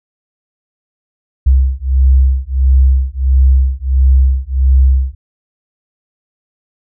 sine beating tone pair, 65.1 / 66.6 Hz, C2 / C2, -8 / +31 cents, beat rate 1.5 Hz, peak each -10 dBFS, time 1.46-5.15 s, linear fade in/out 10 ms, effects none

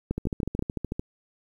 two click trains, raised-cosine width 3 ms, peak -16 / -13 dBFS, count 12 / 4, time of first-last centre 0.18-0.995 / 0.11-0.592 s, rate 13.5 / 6.22 Hz, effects 9-bit

